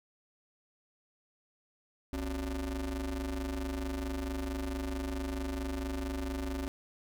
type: ring-modulated tone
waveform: 35% pulse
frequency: 103.83 Hz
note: G#2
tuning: in tune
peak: -29 dBFS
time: 2.13-6.68 s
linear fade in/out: 0 ms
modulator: 168 Hz
effects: none